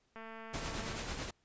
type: click train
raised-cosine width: 0.5 ms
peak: -34 dBFS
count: 182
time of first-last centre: 0.16-0.968 s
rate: 224 Hz
type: noise with tremolo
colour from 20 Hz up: pink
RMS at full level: -38 dBFS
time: 0.53-1.31 s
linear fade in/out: 10 ms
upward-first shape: triangle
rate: 9.1 Hz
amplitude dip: 50%
effects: pink hiss -75 dBFS RMS until 1.44 s + resampled to 16000 Hz